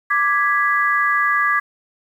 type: chord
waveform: sine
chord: G# diminished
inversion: second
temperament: equal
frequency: 1174.7 / 1661.2 / 1975.5 Hz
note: D6 / G#6 / B6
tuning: 0 / 0 / 0 cents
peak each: -18 / -18 / -22 dBFS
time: 0.1-1.6 s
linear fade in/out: 10 ms
effects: 8-bit